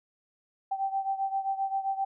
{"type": "beating tone pair", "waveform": "sine", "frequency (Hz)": [777, 784.6], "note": ["G5", "G5"], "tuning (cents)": [-16, 1], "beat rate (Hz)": 7.6, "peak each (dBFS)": [-29, -33], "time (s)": [0.71, 2.05], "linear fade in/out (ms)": 10, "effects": []}